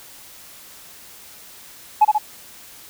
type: tone with echo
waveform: sine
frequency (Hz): 849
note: G#5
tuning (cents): +38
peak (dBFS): -6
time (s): 2.01-2.05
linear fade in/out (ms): 10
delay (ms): 67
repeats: 2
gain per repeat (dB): -4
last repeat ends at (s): 2.184
effects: tanh soft clip ceiling -5 dBFS + white hiss -43 dBFS RMS until 2.89 s